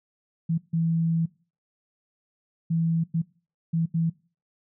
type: tone bursts at uneven times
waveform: sine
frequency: 164.81 Hz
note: E3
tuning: in tune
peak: -21 dBFS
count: 6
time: 0.49-0.58 / 0.73-1.26 / 2.7-3.04 / 3.14-3.22 / 3.73-3.86 / 3.94-4.1 s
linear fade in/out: 10 ms
effects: noise-tail reverb RT60 0.4 s tail -22 dB re dry